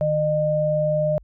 sine tone pair together, 153.35 / 609 Hz, D#3 / D#5, -25 / -37 cents, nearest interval 2 octaves, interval 2388 cents, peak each -24 / -19 dBFS, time 0.01-1.18 s, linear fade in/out 0 ms, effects added 50 Hz sine -46 dBFS peak until 1.23 s

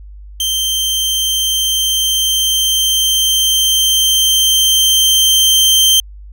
sawtooth tone with level ramp, 3136 Hz, G7, in tune, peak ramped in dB -11 to -4 dBFS, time 0.4-6 s, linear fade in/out 2 ms, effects added 50 Hz sine -31 dBFS peak until 6.32 s

